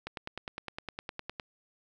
click train, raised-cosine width 0.3 ms, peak -21 dBFS, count 14, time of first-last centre 0.07-1.398 s, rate 9.79 Hz, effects none

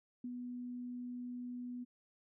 sine tone with ADSR envelope, 246 Hz, B3, 7 cents flat, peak -39 dBFS, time 0.24-1.85 s, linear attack 4 ms, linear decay 55 ms, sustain -2 dB, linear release 23 ms, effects none

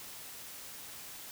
silence, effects white hiss -47 dBFS RMS until 1.31 s

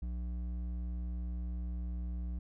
sine tone with hard clipping, 60.2 Hz, B1, 44 cents flat, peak -37 dBFS, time 0.02-2.39 s, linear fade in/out 5 ms, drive 8 dB, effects none

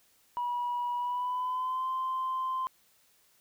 sine tone with pitch glide, 970 to 1039.6 Hz, B5 to C6, -31 to -11 cents, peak -28 dBFS, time 0.37-2.67 s, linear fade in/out 0 ms, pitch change +120 cents, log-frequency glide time 0.96-1.88 s, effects tanh soft clip ceiling -26 dBFS + white hiss -66 dBFS RMS until 3.4 s

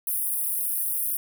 pink high-pass noise, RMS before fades -27 dBFS, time 0.07-1.17 s, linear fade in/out 2 ms, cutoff 9400 Hz, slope 96 dB/octave, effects none

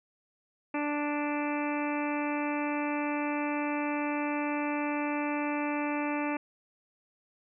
harmonic tone, 293.7 Hz, D4, in tune, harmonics 1 / 2 / 3 / 4 / 5 / 6 / 7 / 8 / 9, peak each -31 / -37 / -36 / -41 / -44 / -44 / -44 / -41 / -42 dBFS, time 0.74-6.37 s, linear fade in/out 5 ms, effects none

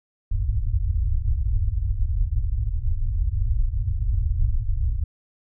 pink low-pass noise, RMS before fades -22 dBFS, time 0.31-5.04 s, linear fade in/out 5 ms, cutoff 110 Hz, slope 96 dB/octave, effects none

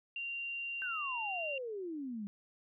sine tone, 2770 Hz, F7, 15 cents flat, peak -37 dBFS, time 0.16-1.58 s, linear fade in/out 2 ms
sine exponential sweep, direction down, 1568 to 196 Hz, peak -38 dBFS, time 0.82-2.27 s, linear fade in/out 0 ms
effects none

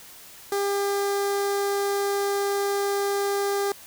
sawtooth tone with notch filter, 400.8 Hz, G4, 38 cents sharp, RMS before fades -25 dBFS, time 0.52-3.72 s, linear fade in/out 2 ms, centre 2700 Hz, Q 1.4, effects white hiss -46 dBFS RMS until 3.86 s

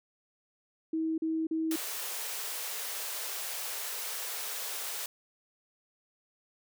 sine tone bursts, 320.9 Hz, E4, 46 cents flat, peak -28 dBFS, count 3, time 0.93-1.76 s, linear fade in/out 5 ms, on 250 ms, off 40 ms
white high-pass noise, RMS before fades -37 dBFS, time 1.71-5.06 s, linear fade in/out 2 ms, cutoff 390 Hz, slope 96 dB/octave
effects none

